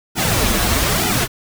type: noise with flanger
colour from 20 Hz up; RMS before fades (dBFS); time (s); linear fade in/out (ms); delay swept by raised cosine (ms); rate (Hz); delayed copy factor
pink; -17; 0.15-1.28; 50; 1.8 to 7.7; 1.1; -0.95
effects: none